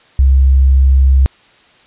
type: tone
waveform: sine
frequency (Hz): 66.7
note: C2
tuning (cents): +34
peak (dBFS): -5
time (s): 0.19-1.26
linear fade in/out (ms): 0
effects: white hiss -47 dBFS RMS until 1.86 s + resampled to 8000 Hz